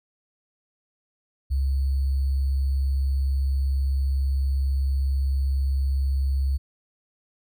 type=tone with sample-and-hold; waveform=sine; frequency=67.8 Hz; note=C#2; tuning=38 cents flat; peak=-20 dBFS; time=1.5-6.58 s; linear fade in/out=20 ms; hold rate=4410 Hz; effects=none